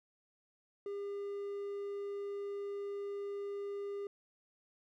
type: tone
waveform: triangle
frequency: 402.8 Hz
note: G4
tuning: 47 cents sharp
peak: -36 dBFS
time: 0.86-4.07 s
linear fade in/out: 2 ms
effects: none